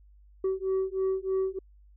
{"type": "beating tone pair", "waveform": "sine", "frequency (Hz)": [379.4, 382.6], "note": ["F#4", "G4"], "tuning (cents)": [43, -42], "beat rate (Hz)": 3.2, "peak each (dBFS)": -27, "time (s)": [0.44, 1.59], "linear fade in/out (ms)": 5, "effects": ["tanh soft clip ceiling -23 dBFS", "added 50 Hz sine -53 dBFS peak until 1.96 s"]}